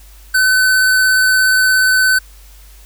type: tone with vibrato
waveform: square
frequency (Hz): 1516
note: F#6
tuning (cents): +42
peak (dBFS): -10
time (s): 0.34-2.19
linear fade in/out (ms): 10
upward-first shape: triangle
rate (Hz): 17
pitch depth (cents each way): 12
effects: added 50 Hz sine -38 dBFS peak until 2.85 s + white hiss -46 dBFS RMS until 2.85 s